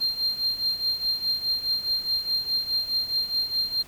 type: tone with tremolo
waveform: triangle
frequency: 4186 Hz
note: C8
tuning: in tune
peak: -18 dBFS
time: 0-3.83 s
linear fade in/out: 20 ms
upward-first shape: triangle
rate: 4.8 Hz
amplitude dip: 85%
effects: tanh soft clip ceiling -16 dBFS + pink hiss -49 dBFS RMS until 3.87 s